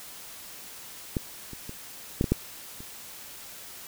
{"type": "clicks", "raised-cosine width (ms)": 3, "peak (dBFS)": [-13, -27, -25, -10, -13, -8, -29], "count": 7, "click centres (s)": [1.168, 1.533, 1.694, 2.211, 2.242, 2.32, 2.805], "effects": ["white hiss -44 dBFS RMS until 3.87 s"]}